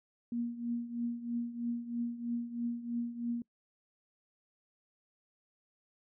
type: tone with tremolo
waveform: sine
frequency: 236.8 Hz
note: A#3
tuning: 27 cents sharp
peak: -30 dBFS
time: 0.32-3.42 s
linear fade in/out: 2 ms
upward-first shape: triangle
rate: 3.1 Hz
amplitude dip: 80%
effects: noise-tail reverb RT60 0.1 s tail -24 dB re dry